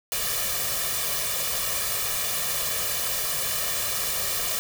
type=noise with comb filter; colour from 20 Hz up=white; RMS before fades=-27 dBFS; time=0.12-4.59 s; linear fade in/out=0 ms; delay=1.7 ms; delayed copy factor=+0.75; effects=none